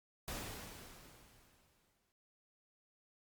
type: noise with exponential decay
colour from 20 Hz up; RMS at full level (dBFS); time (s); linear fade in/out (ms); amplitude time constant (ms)
pink; -42; 0.28-2.12; 0; 400
effects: noise-tail reverb RT60 0.3 s tail -22 dB re dry + Opus 48 kbps